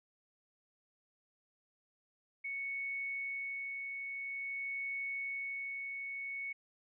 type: tone with tremolo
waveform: sine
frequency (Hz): 2217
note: C#7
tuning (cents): 0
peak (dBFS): -36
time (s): 2.44-6.53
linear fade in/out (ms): 10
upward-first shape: sine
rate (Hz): 0.49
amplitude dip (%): 30
effects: none